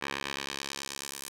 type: tone with band-pass filter sweep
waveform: 10% pulse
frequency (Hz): 69.3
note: C#2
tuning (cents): 0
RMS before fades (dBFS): -38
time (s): 0.01-1.29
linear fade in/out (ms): 10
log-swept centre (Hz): 2100 to 9400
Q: 0.93
effects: 9-bit